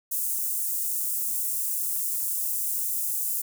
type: high-pass noise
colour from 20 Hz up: white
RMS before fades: -28 dBFS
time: 0.11-3.42 s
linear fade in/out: 10 ms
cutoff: 7900 Hz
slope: 24 dB/octave
effects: none